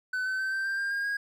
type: tone with pitch steps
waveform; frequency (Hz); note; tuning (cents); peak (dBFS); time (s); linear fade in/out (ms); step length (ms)
triangle; 1509 / 1526.5 / 1544.3 / 1562.2 / 1580.4 / 1598.7 / 1617.3 / 1636.1; F#6 / G6 / G6 / G6 / G6 / G6 / G#6 / G#6; +34 / -46 / -26 / -6 / +14 / +34 / -46 / -26; -26; 0.13-1.17; 5; 130
effects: none